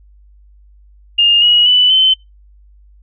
sine tone with pitch steps, 2825 / 2903 / 2983 / 3065 Hz, F7 / F#7 / F#7 / G7, +19 / -34 / +13 / -40 cents, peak -7 dBFS, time 1.18-2.14 s, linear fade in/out 10 ms, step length 240 ms, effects noise-tail reverb RT60 0.2 s tail -24 dB re dry + added 50 Hz sine -42 dBFS peak until 3.02 s

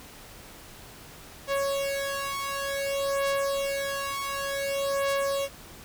sawtooth beating tone pair, 554 / 554.55 Hz, C#5 / C#5, -1 / +1 cents, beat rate 0.55 Hz, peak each -26 dBFS, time 1.47-5.49 s, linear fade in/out 50 ms, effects pink hiss -47 dBFS RMS until 5.84 s

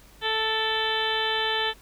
harmonic tone with a mistuned harmonic, 440 Hz, A4, in tune, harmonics 1 / 2 / 3 / 4 / 5 / 6 / 7 / 8 / 9, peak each -31 / -30 / -36 / -29 / -39 / -38 / -30 / -31 / -37 dBFS, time 0.21-1.74 s, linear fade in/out 50 ms, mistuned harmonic 5, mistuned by +42 cents, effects added 50 Hz sine -54 dBFS peak until 1.81 s + pink hiss -54 dBFS RMS until 1.81 s

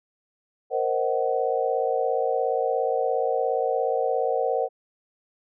sine chord, C half-diminished seventh, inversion third, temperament equal with one note detuned, 466.2 / 523.3 / 622.3 / 750.3 Hz, Bb4 / C5 / Eb5 / Gb5, 0 / 0 / 0 / +24 cents, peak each -26 / -26 / -30 / -27 dBFS, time 0.7-4.69 s, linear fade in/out 50 ms, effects none

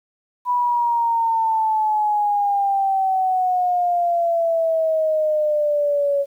sine exponential sweep, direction down, 987.8 to 559 Hz, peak -16 dBFS, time 0.45-6.26 s, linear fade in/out 50 ms, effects 9-bit

